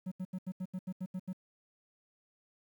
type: tone bursts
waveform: triangle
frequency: 185 Hz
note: F#3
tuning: in tune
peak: -33 dBFS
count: 10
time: 0.06-1.331 s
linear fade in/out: 10 ms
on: 56 ms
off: 79 ms
effects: 11-bit